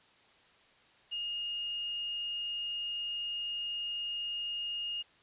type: tone with quantisation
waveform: sine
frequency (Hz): 2846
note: F7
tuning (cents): +32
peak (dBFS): -34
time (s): 1.11-5.03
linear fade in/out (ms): 20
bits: 9
effects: white hiss -63 dBFS RMS until 5.22 s + resampled to 8000 Hz